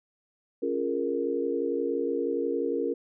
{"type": "chord", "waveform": "sine", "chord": "Bb minor seventh", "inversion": "first", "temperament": "equal", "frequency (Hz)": [277.2, 349.2, 415.3, 466.2], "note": ["Db4", "F4", "Ab4", "Bb4"], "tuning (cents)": [0, 0, 0, 0], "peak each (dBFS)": [-32, -32, -33, -29], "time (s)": [0.62, 2.94], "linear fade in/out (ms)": 10, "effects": []}